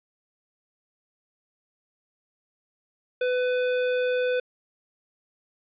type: tone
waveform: square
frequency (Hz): 500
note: B4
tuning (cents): +21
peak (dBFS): -23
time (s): 3.21-4.4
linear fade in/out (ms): 5
effects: resampled to 8000 Hz + 9-bit